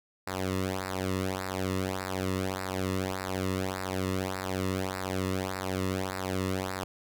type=tone with flanger; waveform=sawtooth; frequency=94.1 Hz; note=F#2; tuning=30 cents sharp; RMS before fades=-32 dBFS; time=0.27-6.84 s; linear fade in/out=5 ms; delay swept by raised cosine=0.31 to 1.31 ms; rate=1.7 Hz; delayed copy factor=-0.85; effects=none